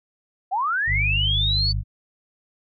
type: linear sweep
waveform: sine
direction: up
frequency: 709 to 4563 Hz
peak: -20 dBFS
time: 0.51-1.73 s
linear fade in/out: 20 ms
type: harmonic tone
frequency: 50.7 Hz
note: G#1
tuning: 41 cents flat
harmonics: 1 / 2 / 3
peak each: -24 / -25 / -33 dBFS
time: 0.86-1.84 s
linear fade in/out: 50 ms
effects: none